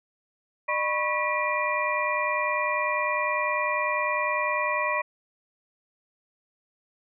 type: tone cluster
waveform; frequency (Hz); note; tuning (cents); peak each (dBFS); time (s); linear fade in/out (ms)
sine; 604 / 986 / 1096 / 1947 / 2396; D5 / B5 / C#6 / B6 / D7; +48 / -3 / -20 / -25 / +34; -30; 0.68-5.02; 10
effects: none